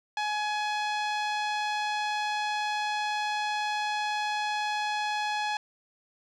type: tone with low-pass filter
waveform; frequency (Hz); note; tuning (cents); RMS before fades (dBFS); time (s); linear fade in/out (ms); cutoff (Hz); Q
sawtooth; 842; G#5; +24; -30; 0.17-5.57; 2; 4400; 1.1
effects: none